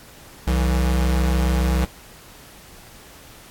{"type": "tone pair together", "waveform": "square", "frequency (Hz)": [63.9, 164.69], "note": ["C2", "E3"], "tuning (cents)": [-40, -1], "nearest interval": "octave + major third", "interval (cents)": 1639, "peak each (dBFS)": [-18, -26], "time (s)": [0.47, 1.85], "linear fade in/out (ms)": 5, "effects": ["pink hiss -45 dBFS RMS until 3.5 s", "AAC 64 kbps"]}